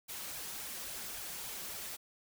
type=noise with flanger; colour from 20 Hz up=white; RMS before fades=-43 dBFS; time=0.08-1.97 s; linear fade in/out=20 ms; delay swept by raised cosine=1.2 to 5.6 ms; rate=3.6 Hz; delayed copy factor=+0.6; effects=none